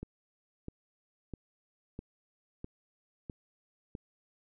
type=click train; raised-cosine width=3 ms; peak=-27 dBFS; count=7; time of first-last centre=0.03-3.952 s; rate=1.53 Hz; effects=none